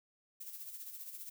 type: noise with tremolo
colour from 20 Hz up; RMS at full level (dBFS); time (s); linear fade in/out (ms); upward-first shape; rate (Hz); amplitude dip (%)
violet; -45; 0.4-1.3; 10; sine; 15; 55
effects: none